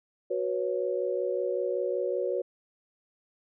sine chord, F# suspended fourth, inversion none, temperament equal with one note detuned, 370 / 489.1 / 554.4 Hz, F#4 / B4 / C#5, 0 / -17 / 0 cents, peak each -31 dBFS, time 0.3-2.42 s, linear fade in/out 10 ms, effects none

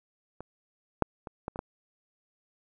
clicks, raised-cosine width 1 ms, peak -26 / -8 / -25 / -19 / -24 / -17 dBFS, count 6, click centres 0.406 / 1.023 / 1.272 / 1.481 / 1.559 / 1.591 s, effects none

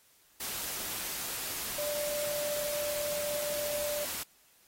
sine tone in noise, 590 Hz, D5, 8 cents sharp, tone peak -33 dBFS, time 1.78-4.05 s, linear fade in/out 5 ms, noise white, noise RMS -37 dBFS, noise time 0.4-4.23 s, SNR +1 dB, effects white hiss -64 dBFS RMS until 4.67 s + AAC 48 kbps

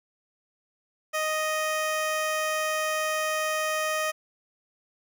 15% pulse tone, 622.3 Hz, D#5, in tune, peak -19 dBFS, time 1.13-4.12 s, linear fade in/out 20 ms, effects none

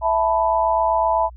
sine chord, E suspended fourth, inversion none, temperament equal, 659.3 / 880 / 987.8 Hz, E5 / A5 / B5, 0 / 0 / 0 cents, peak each -20 dBFS, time 0.01-1.3 s, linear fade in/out 50 ms, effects added 60 Hz sine -37 dBFS peak until 1.36 s

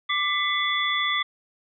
sine tone cluster, 1180 / 2005 / 2159 / 3445 Hz, D6 / B6 / C#7 / A7, +8 / +26 / -46 / -37 cents, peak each -27 / -26 / -34 / -26 dBFS, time 0.09-1.23 s, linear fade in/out 10 ms, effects none

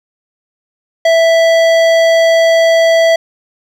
sine tone with hard clipping, 659.3 Hz, E5, in tune, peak -8 dBFS, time 1.05-3.16 s, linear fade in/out 5 ms, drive 14 dB, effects none

